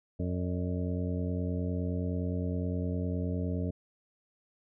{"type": "harmonic tone with a mistuned harmonic", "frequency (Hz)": 89.7, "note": "F2", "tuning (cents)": 47, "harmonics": [1, 2, 3, 4, 5, 6, 7], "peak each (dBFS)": [-32, -35, -37, -47, -41, -46, -45], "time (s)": [0.19, 3.71], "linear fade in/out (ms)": 10, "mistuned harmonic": 6, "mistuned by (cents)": 100, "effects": []}